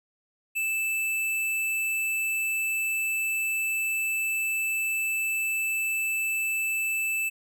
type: tone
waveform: square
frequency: 2637 Hz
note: E7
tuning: in tune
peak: -26 dBFS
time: 0.55-7.3 s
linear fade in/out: 20 ms
effects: none